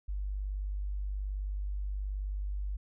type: tone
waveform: sine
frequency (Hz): 49.4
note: G1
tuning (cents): +14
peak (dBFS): -32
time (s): 0.08-2.77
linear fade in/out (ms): 10
effects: none